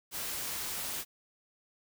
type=noise; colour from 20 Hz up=white; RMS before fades=-37 dBFS; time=0.11-1.05 s; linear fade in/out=50 ms; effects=none